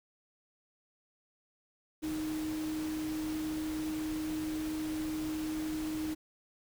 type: tone in noise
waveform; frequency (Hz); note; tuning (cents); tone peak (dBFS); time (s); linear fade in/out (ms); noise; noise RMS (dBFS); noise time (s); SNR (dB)
sine; 311.1; D#4; 0; -33; 2.02-6.15; 20; pink; -45; 2.02-6.15; +9
effects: none